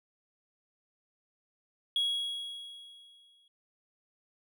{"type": "tone with exponential decay", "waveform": "triangle", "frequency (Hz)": 3322, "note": "G#7", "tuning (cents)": 0, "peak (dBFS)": -23, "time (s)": [1.96, 3.48], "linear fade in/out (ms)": 2, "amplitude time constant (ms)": 330, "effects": ["tanh soft clip ceiling -21 dBFS"]}